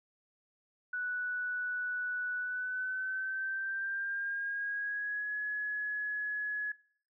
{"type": "tone with pitch glide", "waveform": "sine", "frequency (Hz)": [1480, 1690.3], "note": ["F#6", "G#6"], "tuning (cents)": [0, 30], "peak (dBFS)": -33, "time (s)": [0.93, 6.72], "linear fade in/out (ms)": 5, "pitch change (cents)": 230, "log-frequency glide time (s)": [2.37, 5.37], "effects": ["noise-tail reverb RT60 0.6 s tail -22 dB re dry"]}